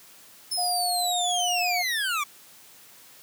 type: linear sweep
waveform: 25% pulse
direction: down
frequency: 5270 to 1119 Hz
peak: -21 dBFS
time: 0.51-2.24 s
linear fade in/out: 10 ms
type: tone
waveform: sine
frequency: 715 Hz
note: F5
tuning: 41 cents sharp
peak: -26 dBFS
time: 0.57-1.83 s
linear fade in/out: 20 ms
effects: white hiss -51 dBFS RMS until 3.22 s + high-pass 100 Hz 12 dB/octave